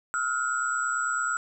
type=tone cluster; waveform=sine; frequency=1297 / 1426 / 7760 Hz; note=E6 / F6 / B8; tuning=-28 / +36 / -31 cents; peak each=-30 / -27 / -34 dBFS; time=0.14-1.37 s; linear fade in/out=0 ms; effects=none